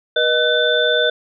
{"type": "tone cluster", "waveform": "sine", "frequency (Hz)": [482.3, 618, 1508, 3540], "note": ["B4", "D#5", "F#6", "A7"], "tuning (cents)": [-41, -12, 32, 10], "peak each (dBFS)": -19, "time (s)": [0.16, 1.1], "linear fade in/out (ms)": 5, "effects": []}